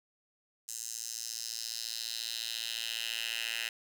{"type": "tone with high-pass filter sweep", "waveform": "10% pulse", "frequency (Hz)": 114.4, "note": "A#2", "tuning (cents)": -32, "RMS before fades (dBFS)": -38, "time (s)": [0.68, 3.69], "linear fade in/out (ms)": 5, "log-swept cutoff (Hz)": [7000, 2400], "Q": 2.6, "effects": []}